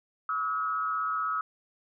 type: tone with frequency modulation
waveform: sine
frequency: 1287 Hz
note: E6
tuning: 42 cents flat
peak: -27 dBFS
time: 0.29-1.41 s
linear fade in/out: 2 ms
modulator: 142 Hz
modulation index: 0.63
effects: none